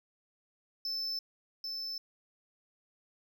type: tone with echo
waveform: triangle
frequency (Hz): 5274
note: E8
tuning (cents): 0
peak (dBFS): -32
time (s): 0.85-1.19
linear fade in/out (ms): 2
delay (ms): 790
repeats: 1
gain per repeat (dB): -3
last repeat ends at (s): 1.98
effects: none